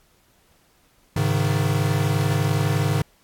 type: chord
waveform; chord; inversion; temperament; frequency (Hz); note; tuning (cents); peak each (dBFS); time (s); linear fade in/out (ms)
square; Ab suspended fourth; none; equal with one note detuned; 103.83 / 135.58 / 155.56; Ab2 / Db3 / Eb3; 0 / -38 / 0; -24; 1.16-3.02; 5
effects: pink hiss -60 dBFS RMS until 3.23 s + AAC 64 kbps